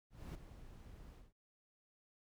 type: noise with ADSR envelope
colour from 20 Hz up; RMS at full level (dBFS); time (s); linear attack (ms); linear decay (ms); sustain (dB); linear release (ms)
brown; -44; 0.1-1.33; 250; 4; -11; 190
effects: none